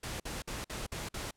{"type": "noise bursts", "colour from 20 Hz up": "pink", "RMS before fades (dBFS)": -39, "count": 6, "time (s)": [0.03, 1.31], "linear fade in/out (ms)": 5, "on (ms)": 170, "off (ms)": 52, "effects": ["pink hiss -75 dBFS RMS until 1.36 s", "low-pass 11000 Hz 12 dB/octave"]}